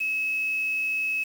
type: tone with quantisation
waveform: sine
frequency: 2578 Hz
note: E7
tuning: 39 cents flat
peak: -24 dBFS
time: 0-1.24 s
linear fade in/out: 10 ms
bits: 7
effects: none